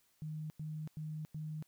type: tone bursts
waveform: sine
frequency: 154.6 Hz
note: D#3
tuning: 11 cents flat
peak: -39 dBFS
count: 4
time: 0.22-1.625 s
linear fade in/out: 0 ms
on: 280 ms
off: 95 ms
effects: white hiss -73 dBFS RMS until 1.67 s